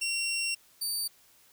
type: tone pair in turn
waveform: 20% pulse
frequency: 2740 / 4608 Hz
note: F7 / D8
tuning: -34 / -34 cents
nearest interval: major sixth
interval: 900 cents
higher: second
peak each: -24 dBFS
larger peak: neither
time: 0.01-0.55 / 0.81-1.08 s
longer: first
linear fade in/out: 10 ms
effects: white hiss -61 dBFS RMS until 1.52 s